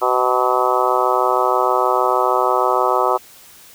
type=harmonic tone with a mistuned harmonic; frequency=126.4 Hz; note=B2; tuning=41 cents sharp; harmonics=3 / 4 / 5 / 6 / 7 / 8 / 9 / 10; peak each=-22 / -22 / -22 / -22 / -22 / -22 / -22 / -22 dBFS; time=0.01-3.18 s; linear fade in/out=20 ms; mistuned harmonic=10; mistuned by=+17 cents; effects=white hiss -44 dBFS RMS until 3.74 s